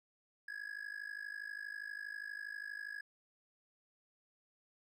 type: tone with amplitude modulation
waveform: triangle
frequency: 1674 Hz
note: G#6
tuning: 13 cents sharp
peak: -37 dBFS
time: 0.48-3.01 s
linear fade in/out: 5 ms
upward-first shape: sine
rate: 52.4 Hz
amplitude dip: 90%
effects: none